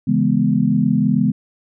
sine chord, C# minor seventh, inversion none, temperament equal, 138.59 / 164.81 / 207.7 / 246.9 Hz, C#3 / E3 / G#3 / B3, 0 / 0 / 0 / 0 cents, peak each -21 / -20 / -17 / -18 dBFS, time 0.07-1.32 s, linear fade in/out 10 ms, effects none

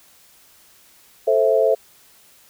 sine chord, A minor, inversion none, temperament just, 440 / 528 / 660 Hz, A4 / C5 / E5, 0 / +16 / +2 cents, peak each -18 dBFS, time 1.27-1.75 s, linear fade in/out 10 ms, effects white hiss -52 dBFS RMS until 2.49 s

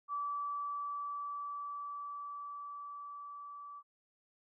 sine tone with level ramp, 1155 Hz, D6, 29 cents flat, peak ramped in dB -34 to -46 dBFS, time 0.08-3.83 s, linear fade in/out 50 ms, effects none

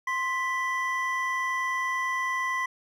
triangle tone pair together, 1046.5 / 1975.5 Hz, C6 / B6, 0 / 0 cents, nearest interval major seventh, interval 1100 cents, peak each -27 dBFS, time 0.07-2.66 s, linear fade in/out 5 ms, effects none

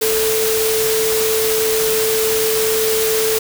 sine tone in noise, 440.6 Hz, A4, 2 cents sharp, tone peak -16 dBFS, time 0.01-3.39 s, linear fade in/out 10 ms, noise white, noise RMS -20 dBFS, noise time 0.01-3.39 s, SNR +1 dB, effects none

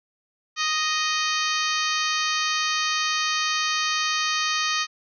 harmonic tone with a mistuned harmonic, 622 Hz, D#5, 1 cent flat, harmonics 2 / 3 / 4 / 5 / 6 / 7 / 8 / 9 / 10, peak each -27 / -29 / -30 / -31 / -32 / -32 / -33 / -34 / -34 dBFS, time 0.56-4.87 s, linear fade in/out 50 ms, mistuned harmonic 8, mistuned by -63 cents, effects none

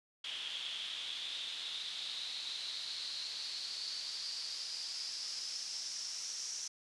pink noise with band-pass filter sweep, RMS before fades -42 dBFS, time 0.24-6.68 s, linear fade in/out 5 ms, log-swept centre 3200 to 5800 Hz, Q 6.8, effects resampled to 24000 Hz

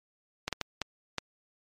clicks, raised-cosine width 0.2 ms, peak -13 dBFS, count 5, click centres 0.48 / 0.527 / 0.613 / 0.817 / 1.183 s, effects MP3 64 kbps

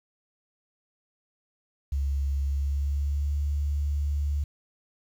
sine tone with pitch glide, 69.4 to 72.39 Hz, C#2 to D2, +3 to -24 cents, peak -24 dBFS, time 1.92-4.44 s, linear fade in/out 5 ms, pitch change +73 cents, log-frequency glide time 2.45-3.36 s, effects 9-bit

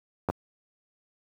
clicks, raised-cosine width 1 ms, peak -12 dBFS, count 2, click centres 0.288 / 0.3 s, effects high-pass 60 Hz 12 dB/octave + 8-bit

